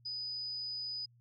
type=tone; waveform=sine; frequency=4978 Hz; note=D#8; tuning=in tune; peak=-37 dBFS; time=0.05-1.06 s; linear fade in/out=10 ms; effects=added 119 Hz sine -62 dBFS peak until 1.2 s